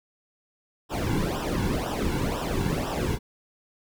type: noise with flanger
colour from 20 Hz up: brown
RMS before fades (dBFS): -27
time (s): 0.89-3.19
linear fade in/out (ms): 50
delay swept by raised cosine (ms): 0.45 to 1.65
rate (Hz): 2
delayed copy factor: -0.85
effects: none